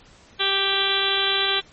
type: harmonic tone with a mistuned harmonic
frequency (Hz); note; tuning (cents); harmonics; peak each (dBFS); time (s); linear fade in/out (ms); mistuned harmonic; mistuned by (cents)
392; G4; 0; 1 / 2 / 3 / 4 / 5 / 6 / 7 / 8 / 9 / 10; -29 / -32 / -30 / -28 / -33 / -31 / -31 / -26 / -25 / -26; 0.39-1.61; 20; 9; -41
effects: pink hiss -51 dBFS RMS until 1.72 s + MP3 32 kbps